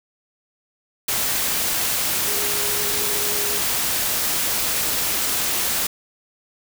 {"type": "tone in noise", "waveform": "sine", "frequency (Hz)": 413.9, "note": "G#4", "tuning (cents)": -6, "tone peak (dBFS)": -32, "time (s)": [2.27, 3.59], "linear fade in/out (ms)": 5, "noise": "white", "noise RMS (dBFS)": -22, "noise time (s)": [1.08, 5.87], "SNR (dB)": -13, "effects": []}